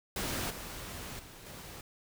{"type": "noise with level steps", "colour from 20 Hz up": "pink", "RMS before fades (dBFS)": [-35, -43, -51, -47], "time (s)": [0.16, 1.81], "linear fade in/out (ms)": 2, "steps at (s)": [0.5, 1.19, 1.46], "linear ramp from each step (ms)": 5, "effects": []}